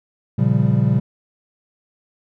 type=chord; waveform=triangle; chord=G half-diminished seventh; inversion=first; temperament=equal with one note detuned; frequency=116.54 / 138.59 / 174.61 / 197.13 Hz; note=Bb2 / Db3 / F3 / G3; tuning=0 / 0 / 0 / +10 cents; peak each=-16 / -16 / -21 / -18 dBFS; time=0.38-1 s; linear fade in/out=10 ms; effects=none